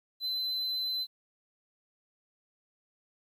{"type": "tone", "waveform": "triangle", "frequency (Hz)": 4046, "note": "B7", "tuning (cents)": 41, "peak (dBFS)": -29, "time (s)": [0.2, 1.07], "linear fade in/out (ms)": 50, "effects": ["11-bit"]}